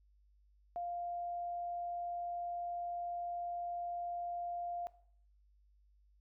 sine tone, 698.5 Hz, F5, in tune, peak -37 dBFS, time 0.76-4.87 s, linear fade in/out 0 ms, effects noise-tail reverb RT60 0.6 s tail -18 dB re dry + added 50 Hz sine -65 dBFS peak until 6.2 s

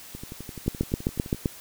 two click trains, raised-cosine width 3 ms, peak -10 / -24 dBFS, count 7 / 15, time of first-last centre 0.68-1.458 / 0.15-1.347 s, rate 7.71 / 11.7 Hz, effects white hiss -45 dBFS RMS until 1.6 s

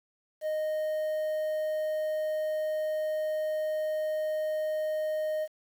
triangle tone with quantisation, 619 Hz, D#5, 9 cents flat, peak -26 dBFS, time 0.41-5.48 s, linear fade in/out 50 ms, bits 9, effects none

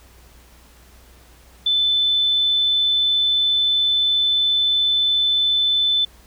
sine tone, 3517 Hz, A7, 1 cent flat, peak -15 dBFS, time 1.66-6.05 s, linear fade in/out 5 ms, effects added 60 Hz sine -48 dBFS peak until 6.26 s + pink hiss -51 dBFS RMS until 6.26 s

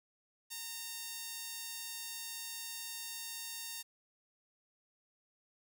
sawtooth tone with high-pass filter, 919 Hz, A#5, 25 cents flat, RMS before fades -44 dBFS, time 0.5-3.83 s, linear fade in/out 20 ms, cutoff 4300 Hz, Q 0.64, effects 10-bit

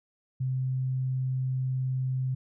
sine tone, 129.9 Hz, C3, 12 cents flat, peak -26 dBFS, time 0.4-2.35 s, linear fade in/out 10 ms, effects none

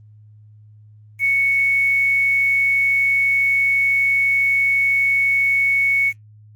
sine tone with quantisation, 2217 Hz, C#7, in tune, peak -14 dBFS, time 1.19-6.13 s, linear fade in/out 50 ms, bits 7, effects added 106 Hz sine -43 dBFS peak until 6.55 s + Opus 24 kbps

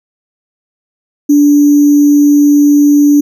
sine tone with sample-and-hold, 290.9 Hz, D4, 16 cents flat, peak -3 dBFS, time 1.29-3.21 s, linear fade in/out 10 ms, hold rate 6300 Hz, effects none

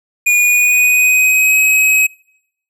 square tone with pitch glide, 2442 to 2544 Hz, D#7 to D#7, -33 to +38 cents, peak -9 dBFS, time 0.26-2.07 s, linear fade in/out 10 ms, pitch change +71 cents, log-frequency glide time 0.36-1.58 s, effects noise-tail reverb RT60 0.8 s tail -26 dB re dry

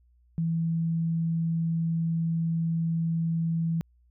sine tone, 164.81 Hz, E3, in tune, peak -24 dBFS, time 0.38-3.81 s, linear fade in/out 0 ms, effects added 60 Hz sine -59 dBFS peak until 4.1 s

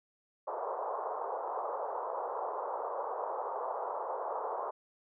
white band-pass noise, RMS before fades -37 dBFS, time 0.47-4.71 s, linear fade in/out 10 ms, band 430 to 1100 Hz, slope 48 dB/octave, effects none

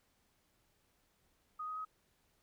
sine tone with pitch steps, 1244.5 / 1255.3 / 1266.3 Hz, D#6 / D#6 / D#6, 0 / +15 / +30 cents, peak -39 dBFS, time 1.59-1.851 s, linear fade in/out 10 ms, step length 87 ms, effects pink hiss -75 dBFS RMS until 2.42 s

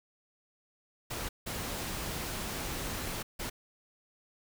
pink noise bursts at uneven times, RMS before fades -37 dBFS, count 3, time 1.1-1.29 / 1.46-3.23 / 3.39-3.5 s, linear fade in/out 10 ms, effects none

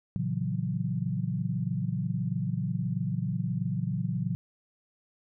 sine chord, F# dominant seventh, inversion first, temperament just, 115.62 / 138.75 / 166.5 / 185 Hz, A#2 / C#3 / E3 / F#3, -14 / +2 / +18 / 0 cents, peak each -33 dBFS, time 0.16-4.35 s, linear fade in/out 0 ms, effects none

